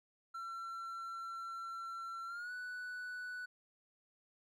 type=tone with pitch glide; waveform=triangle; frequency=1353 to 1484 Hz; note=E6 to F#6; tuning=+45 to +5 cents; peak=-40 dBFS; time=0.34-3.46 s; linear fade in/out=10 ms; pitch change=+160 cents; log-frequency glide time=2.26-2.52 s; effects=none